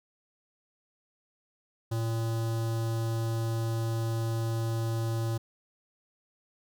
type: tone with notch filter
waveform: square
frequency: 113.8 Hz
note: A#2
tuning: 41 cents flat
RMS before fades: -30 dBFS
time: 1.91-5.38 s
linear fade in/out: 10 ms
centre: 2200 Hz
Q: 1.1
effects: none